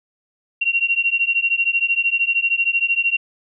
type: beating tone pair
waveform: sine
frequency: 2744 / 2757 Hz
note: F7 / F7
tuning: -31 / -23 cents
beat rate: 13 Hz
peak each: -19 dBFS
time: 0.61-3.17 s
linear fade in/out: 10 ms
effects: none